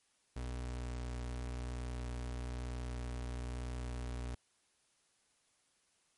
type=tone with vibrato; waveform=35% pulse; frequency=61.1 Hz; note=B1; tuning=18 cents flat; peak=-37 dBFS; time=0.36-4.35 s; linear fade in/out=5 ms; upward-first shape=sine; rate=0.99 Hz; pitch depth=8 cents each way; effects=white hiss -74 dBFS RMS until 6.17 s + MP3 48 kbps